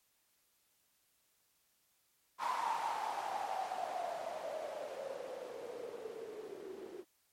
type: noise with low-pass filter sweep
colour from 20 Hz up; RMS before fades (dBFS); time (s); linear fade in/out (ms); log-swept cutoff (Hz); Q
violet; -41; 2.38-7.05; 50; 990 to 360; 9.3
effects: white hiss -75 dBFS RMS until 7.32 s + MP3 64 kbps